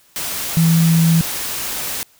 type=tone in noise; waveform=sine; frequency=164.81 Hz; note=E3; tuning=in tune; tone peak=-10 dBFS; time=0.57-1.21 s; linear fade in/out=0 ms; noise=white; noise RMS=-24 dBFS; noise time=0.16-2.03 s; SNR=+11 dB; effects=white hiss -53 dBFS RMS until 2.19 s